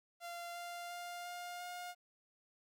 sawtooth tone with pitch steps, 691 / 696.2 / 701.5 / 706.7 / 712.1 Hz, F5 / F5 / F5 / F5 / F5, -19 / -6 / +8 / +20 / +33 cents, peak -40 dBFS, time 0.2-1.95 s, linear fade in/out 50 ms, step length 350 ms, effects 13-bit

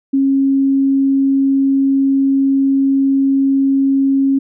sine tone, 272.2 Hz, C#4, 31 cents flat, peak -10 dBFS, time 0.13-4.39 s, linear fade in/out 10 ms, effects none

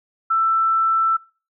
sine tone, 1330 Hz, E6, 15 cents sharp, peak -15 dBFS, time 0.3-1.17 s, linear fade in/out 10 ms, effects noise-tail reverb RT60 0.4 s tail -24 dB re dry

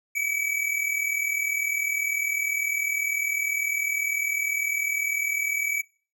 square tone pair together, 2267 / 2307 Hz, C#7 / D7, +38 / -31 cents, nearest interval unison, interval 31 cents, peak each -28 dBFS, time 0.15-5.82 s, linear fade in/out 10 ms, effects noise-tail reverb RT60 0.4 s tail -22 dB re dry

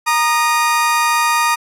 30% pulse tone pair together, 937 / 1227.5 Hz, A#5 / D#6, +9 / -24 cents, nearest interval perfect fourth, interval 467 cents, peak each -13 dBFS, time 0.06-1.56 s, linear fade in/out 20 ms, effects resampled to 32000 Hz

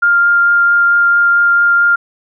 sine tone with vibrato, 1400 Hz, F6, 4 cents sharp, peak -7 dBFS, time 0.02-1.96 s, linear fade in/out 10 ms, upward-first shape triangle, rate 4.5 Hz, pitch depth 9 cents each way, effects none

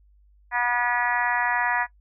harmonic tone, 242.5 Hz, B3, 31 cents flat, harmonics 3 / 4 / 5 / 6 / 7 / 8 / 9 / 10, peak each -29 / -26 / -34 / -33 / -26 / -28 / -39 / -38 dBFS, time 0.51-1.87 s, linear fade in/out 50 ms, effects noise-tail reverb RT60 0.1 s tail -19 dB re dry + added 50 Hz sine -54 dBFS peak until 2 s

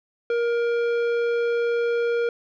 triangle tone with tanh clipping, 471 Hz, A#4, 18 cents sharp, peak -22 dBFS, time 0.3-2.29 s, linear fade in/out 2 ms, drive 16 dB, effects none

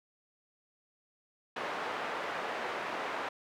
pink band-pass noise, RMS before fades -37 dBFS, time 1.56-3.29 s, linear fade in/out 5 ms, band 540 to 1900 Hz, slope 12 dB/octave, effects none

